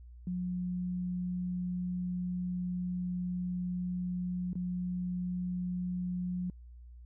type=tone with dropouts; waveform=sine; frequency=179.8 Hz; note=F#3; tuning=49 cents flat; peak=-32 dBFS; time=0.27-6.5 s; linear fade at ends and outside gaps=2 ms; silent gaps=4.532-4.554 s; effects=added 60 Hz sine -48 dBFS peak until 7.05 s